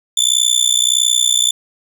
25% pulse tone with amplitude modulation, 3520 Hz, A7, in tune, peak -4 dBFS, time 0.17-1.51 s, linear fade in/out 5 ms, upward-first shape sine, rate 61.6 Hz, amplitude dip 95%, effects none

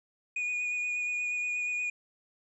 triangle tone with vibrato, 2458 Hz, D#7, 22 cents flat, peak -28 dBFS, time 0.36-1.9 s, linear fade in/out 5 ms, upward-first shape sine, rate 8.4 Hz, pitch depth 14 cents each way, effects resampled to 22050 Hz

